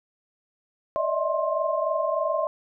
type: tone cluster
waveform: sine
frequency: 586 / 630 / 653 / 1058 Hz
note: D5 / D#5 / E5 / C6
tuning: -4 / +21 / -17 / +19 cents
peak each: -28 dBFS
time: 0.96-2.47 s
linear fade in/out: 0 ms
effects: none